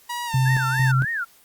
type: tone with pitch glide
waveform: sawtooth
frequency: 961 to 896.6 Hz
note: B5 to A5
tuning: -48 to +32 cents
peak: -23 dBFS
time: 0.09-0.92 s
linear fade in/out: 10 ms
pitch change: -120 cents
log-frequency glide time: 0.26-0.33 s
type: tone with tremolo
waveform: sine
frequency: 130.81 Hz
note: C3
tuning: in tune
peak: -16 dBFS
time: 0.34-1.05 s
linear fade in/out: 5 ms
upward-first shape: square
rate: 2.2 Hz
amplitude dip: 55%
type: tone with vibrato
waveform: sine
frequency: 1587 Hz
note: G6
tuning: 21 cents sharp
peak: -23 dBFS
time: 0.45-1.25 s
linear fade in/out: 20 ms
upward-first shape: sine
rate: 3.4 Hz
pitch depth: 280 cents each way
effects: white hiss -54 dBFS RMS until 1.44 s + Opus 48 kbps